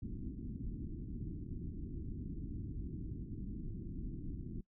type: low-pass noise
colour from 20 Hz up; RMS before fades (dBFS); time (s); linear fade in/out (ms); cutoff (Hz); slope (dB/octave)
pink; -43; 0.02-4.61; 5; 330; 48
effects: noise-tail reverb RT60 0.1 s tail -22 dB re dry